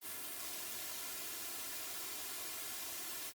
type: noise with comb filter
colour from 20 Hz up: white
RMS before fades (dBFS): -44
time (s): 0.01-3.33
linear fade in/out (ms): 50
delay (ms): 2.9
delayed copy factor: +0.6
effects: high-pass 100 Hz 12 dB/octave + Opus 32 kbps